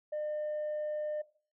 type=tone; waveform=sine; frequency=604 Hz; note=D5; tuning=48 cents sharp; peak=-31 dBFS; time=0.12-1.22 s; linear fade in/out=10 ms; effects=noise-tail reverb RT60 0.4 s tail -17 dB re dry + tanh soft clip ceiling -31 dBFS